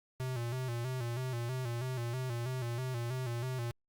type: tone with vibrato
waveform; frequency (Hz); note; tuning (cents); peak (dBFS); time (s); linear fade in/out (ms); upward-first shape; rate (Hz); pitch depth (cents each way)
square; 123.47; B2; 0; -35; 0.2-3.71; 0; square; 3.1; 77
effects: Opus 48 kbps